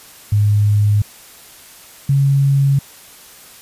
sine tone pair in turn, 103.83 / 138.6 Hz, G#2 / C#3, 0 / 0 cents, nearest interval perfect fourth, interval 500 cents, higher second, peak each -10 dBFS, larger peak neither, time 0.32-1.02 / 2.09-2.79 s, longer neither, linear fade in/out 5 ms, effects white hiss -41 dBFS RMS until 3.61 s + resampled to 32000 Hz

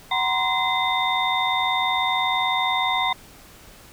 sine tone cluster, 750 / 954 / 1034 / 2057 / 3640 Hz, F#5 / A#5 / C6 / C7 / A#7, +23 / +40 / -21 / -30 / -42 cents, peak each -26 dBFS, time 0.11-3.13 s, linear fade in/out 5 ms, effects pink hiss -47 dBFS RMS until 3.92 s

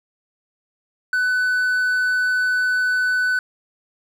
triangle tone, 1499 Hz, F#6, 22 cents sharp, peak -15 dBFS, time 1.13-3.39 s, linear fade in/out 2 ms, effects none

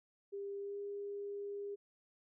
sine tone with pitch glide, 399.6 to 404.5 Hz, G4 to G#4, +33 to -46 cents, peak -40 dBFS, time 0.32-1.76 s, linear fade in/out 20 ms, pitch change +21 cents, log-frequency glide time 0.59-0.78 s, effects none

